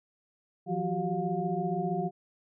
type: tone cluster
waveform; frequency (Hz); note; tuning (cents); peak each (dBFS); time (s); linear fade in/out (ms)
sine; 165.7 / 180.7 / 361.1 / 387.3 / 711; E3 / F#3 / F#4 / G4 / F5; +9 / -41 / -42 / -21 / +31; -35 / -33 / -37 / -35 / -33; 0.66-2.11; 50
effects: none